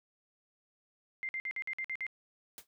sine tone bursts, 2093 Hz, C7, in tune, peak -34 dBFS, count 8, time 1.23-2.066 s, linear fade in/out 0 ms, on 59 ms, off 52 ms
white noise with exponential decay, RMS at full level -43 dBFS, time 2.58-2.67 s, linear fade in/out 1 ms, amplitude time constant 18 ms
effects none

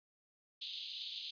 pink band-pass noise, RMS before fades -45 dBFS, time 0.61-1.31 s, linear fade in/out 10 ms, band 3200 to 4300 Hz, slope 48 dB/octave, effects resampled to 11025 Hz

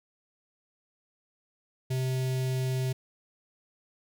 square tone with notch filter, 129.7 Hz, C3, 15 cents flat, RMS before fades -29 dBFS, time 1.9-2.93 s, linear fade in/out 10 ms, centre 1200 Hz, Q 0.85, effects none

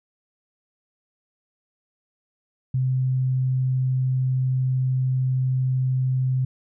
sine tone, 129.5 Hz, C3, 17 cents flat, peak -19 dBFS, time 2.74-6.45 s, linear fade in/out 5 ms, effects none

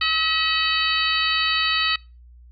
harmonic tone with a mistuned harmonic, 642 Hz, E5, 46 cents flat, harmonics 2 / 3 / 4 / 5 / 6 / 7, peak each -26 / -26 / -26 / -26 / -26 / -26 dBFS, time 0.01-1.96 s, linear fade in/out 5 ms, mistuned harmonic 5, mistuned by -92 cents, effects noise-tail reverb RT60 0.3 s tail -24 dB re dry + added 60 Hz sine -44 dBFS peak until 2.51 s

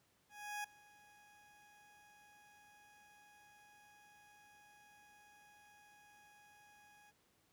20% pulse tone with ADSR envelope, 830.6 Hz, G#5, in tune, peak -35 dBFS, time 0.29-7.12 s, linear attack 350 ms, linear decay 6 ms, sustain -23 dB, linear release 28 ms, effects pink hiss -75 dBFS RMS until 7.52 s + high-pass 80 Hz 12 dB/octave

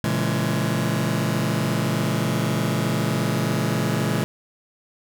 sawtooth chord, A# half-diminished seventh, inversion none, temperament just, 116.54 / 139.85 / 167.82 / 209.8 Hz, A#2 / C#3 / E3 / G#3, 0 / +16 / +31 / +18 cents, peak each -22 dBFS, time 0.04-4.24 s, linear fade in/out 0 ms, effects none

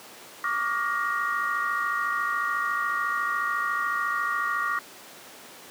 sine tone cluster, 1137 / 1191 / 1417 / 1877 Hz, C#6 / D6 / F6 / A#6, +44 / +24 / +25 / +11 cents, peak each -30 dBFS, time 0.44-4.79 s, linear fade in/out 2 ms, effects pink hiss -45 dBFS RMS until 5.7 s + high-pass 300 Hz 12 dB/octave

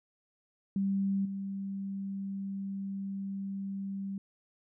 sine tone with level steps, 195.9 Hz, G3, 1 cent flat, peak -27 / -34 dBFS, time 0.76-4.18 s, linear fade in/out 2 ms, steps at 1.25 s, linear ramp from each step 5 ms, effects none

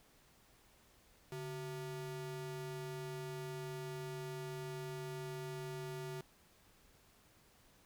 square ring-modulated tone, 261.6 Hz, C4, in tune, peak -40 dBFS, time 1.32-6.21 s, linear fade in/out 2 ms, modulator 117 Hz, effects pink hiss -67 dBFS RMS until 7.85 s

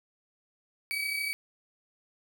35% pulse tone pair together, 2277 / 2310 Hz, C#7 / D7, +46 / -29 cents, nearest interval unison, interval 25 cents, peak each -29 / -35 dBFS, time 0.91-1.33 s, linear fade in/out 0 ms, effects none

